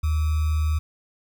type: tone with sample-and-hold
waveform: sine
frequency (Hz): 77.4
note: D#2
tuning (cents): -9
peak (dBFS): -19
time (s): 0.03-0.79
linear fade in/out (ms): 10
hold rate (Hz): 1225
effects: none